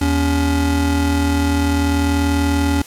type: tone pair together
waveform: square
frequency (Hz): 80.6 / 282.1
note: E2 / C#4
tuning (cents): -38 / +30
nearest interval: octave + minor seventh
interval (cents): 2168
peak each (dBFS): -18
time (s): 0.01-2.82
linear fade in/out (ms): 5
effects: white hiss -39 dBFS RMS until 2.86 s + low-pass 12000 Hz 12 dB/octave